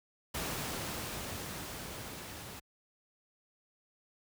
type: noise with level ramp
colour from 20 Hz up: pink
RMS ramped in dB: -36 to -46 dBFS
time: 0.34-2.6 s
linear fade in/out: 10 ms
effects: high-pass 60 Hz 12 dB/octave